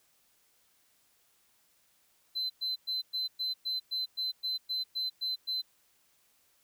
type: tone bursts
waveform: triangle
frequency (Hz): 4052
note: B7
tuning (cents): +44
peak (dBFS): -28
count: 13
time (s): 2.35-5.62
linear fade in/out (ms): 20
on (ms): 150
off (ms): 110
effects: tanh soft clip ceiling -26 dBFS + white hiss -69 dBFS RMS until 6.63 s